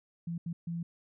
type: tone bursts at uneven times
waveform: sine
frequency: 169.1 Hz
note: E3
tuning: 44 cents sharp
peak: -33 dBFS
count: 3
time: 0.27-0.38 / 0.46-0.53 / 0.67-0.83 s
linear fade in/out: 5 ms
effects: none